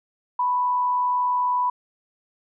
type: tone with frequency modulation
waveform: sine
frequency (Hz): 989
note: B5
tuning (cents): +2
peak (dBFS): -19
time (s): 0.39-1.7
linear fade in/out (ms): 5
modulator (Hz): 81.8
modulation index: 0.29
effects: none